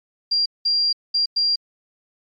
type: tone bursts at uneven times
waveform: sine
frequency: 4765 Hz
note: D8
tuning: 24 cents sharp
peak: -16 dBFS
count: 4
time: 0.31-0.46 / 0.65-0.93 / 1.14-1.26 / 1.36-1.56 s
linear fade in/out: 10 ms
effects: MP3 64 kbps